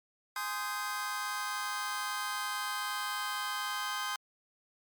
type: chord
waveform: sawtooth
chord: Ab major seventh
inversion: none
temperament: just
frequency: 830.6 / 1038.3 / 1245.9 / 1557.4 Hz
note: Ab5 / C6 / Eb6 / G6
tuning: 0 / -14 / +2 / -12 cents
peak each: -38 / -34 / -35 / -35 dBFS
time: 0.36-4.16 s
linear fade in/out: 2 ms
effects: MP3 96 kbps